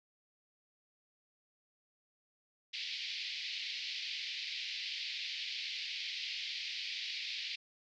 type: band-pass noise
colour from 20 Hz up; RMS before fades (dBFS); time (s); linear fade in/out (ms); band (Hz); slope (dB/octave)
white; -41; 2.73-7.56; 10; 2100 to 4800; 48
effects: none